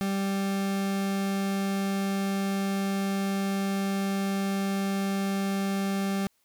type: tone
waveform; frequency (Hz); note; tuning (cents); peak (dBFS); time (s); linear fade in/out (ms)
40% pulse; 196; G3; 0; -25; 0.01-6.27; 0
effects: white hiss -70 dBFS RMS until 6.44 s